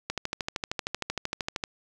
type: click train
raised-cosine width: 0.2 ms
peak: -12 dBFS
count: 21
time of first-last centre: 0.1-1.638 s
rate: 13 Hz
effects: none